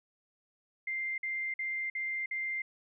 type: tone bursts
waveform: sine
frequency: 2095 Hz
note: C7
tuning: 2 cents sharp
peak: -32 dBFS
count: 5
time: 0.87-2.62 s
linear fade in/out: 5 ms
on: 310 ms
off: 50 ms
effects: none